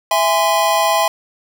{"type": "chord", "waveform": "square", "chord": "E augmented", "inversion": "none", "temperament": "just", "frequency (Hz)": [659.3, 824.1, 1030.1], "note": ["E5", "G#5", "B#5"], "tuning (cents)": [0, -14, -27], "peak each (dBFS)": -18, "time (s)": [0.11, 1.08], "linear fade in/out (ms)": 2, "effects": ["8-bit"]}